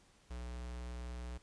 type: tone with notch filter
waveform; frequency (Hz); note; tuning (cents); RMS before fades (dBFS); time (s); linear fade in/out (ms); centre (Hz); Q
square; 61; B1; -21; -44; 0.3-1.38; 10; 240; 1.9
effects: pink hiss -67 dBFS RMS until 1.42 s + resampled to 22050 Hz